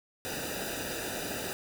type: noise with comb filter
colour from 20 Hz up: pink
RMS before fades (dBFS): -36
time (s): 0.25-1.53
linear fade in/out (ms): 0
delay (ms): 0.92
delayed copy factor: -0.9
effects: none